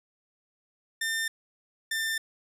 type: tone pair in turn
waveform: sawtooth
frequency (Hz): 1800 / 1790.8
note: A6 / A6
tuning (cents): +39 / +30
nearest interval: unison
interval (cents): 9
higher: first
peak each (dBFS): -24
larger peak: neither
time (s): 1.01-1.28 / 1.91-2.18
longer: neither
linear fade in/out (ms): 5
effects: resampled to 32000 Hz